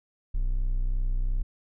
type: tone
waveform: triangle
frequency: 31.4 Hz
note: B0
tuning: 30 cents sharp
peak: -21 dBFS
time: 0.34-1.43 s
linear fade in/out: 10 ms
effects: none